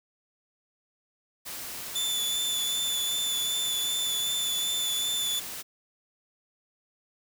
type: noise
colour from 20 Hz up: white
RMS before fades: -38 dBFS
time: 1.45-5.63 s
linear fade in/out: 20 ms
type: tone with vibrato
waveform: sawtooth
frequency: 3501 Hz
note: A7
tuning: 9 cents flat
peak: -24 dBFS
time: 1.95-5.4 s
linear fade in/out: 10 ms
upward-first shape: sine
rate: 2.6 Hz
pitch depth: 18 cents each way
effects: none